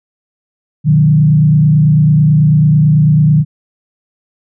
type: tone with frequency modulation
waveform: sine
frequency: 151.7 Hz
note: D#3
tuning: 44 cents flat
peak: -5 dBFS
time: 0.84-3.45 s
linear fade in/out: 50 ms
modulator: 29.1 Hz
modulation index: 0.7
effects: none